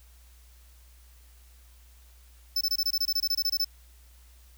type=tone bursts; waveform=square; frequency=5274 Hz; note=E8; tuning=in tune; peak=-24 dBFS; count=15; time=2.56-3.646 s; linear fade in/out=5 ms; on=50 ms; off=24 ms; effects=added 60 Hz sine -52 dBFS peak until 4.57 s + white hiss -61 dBFS RMS until 4.57 s